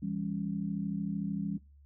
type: chord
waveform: sine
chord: C# diminished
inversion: first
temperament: just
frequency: 166.31 / 199.57 / 277.2 Hz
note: E3 / G3 / C#4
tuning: +16 / +31 / 0 cents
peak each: -37 / -34 / -40 dBFS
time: 0.02-1.58 s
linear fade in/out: 10 ms
effects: noise-tail reverb RT60 0.3 s tail -22 dB re dry + added 71 Hz sine -55 dBFS peak until 1.85 s